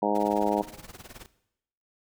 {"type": "harmonic tone", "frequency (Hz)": 103.6, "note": "G#2", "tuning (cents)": -4, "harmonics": [2, 3, 4, 5, 6, 7, 8, 9], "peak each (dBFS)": [-31, -31, -31, -31, -31, -31, -31, -31], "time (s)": [0.02, 0.62], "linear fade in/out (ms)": 5}
{"type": "noise with tremolo", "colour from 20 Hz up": "pink", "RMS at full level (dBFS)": -42, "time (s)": [0.15, 1.26], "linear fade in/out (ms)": 0, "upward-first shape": "triangle", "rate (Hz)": 19, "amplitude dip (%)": 100}
{"effects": ["noise-tail reverb RT60 0.8 s tail -17 dB re dry"]}